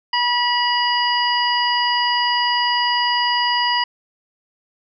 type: harmonic tone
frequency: 970 Hz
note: B5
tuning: 31 cents flat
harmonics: 1 / 2 / 3 / 5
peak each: -19 / -23 / -22 / -23 dBFS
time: 0.13-3.84 s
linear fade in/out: 5 ms
effects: none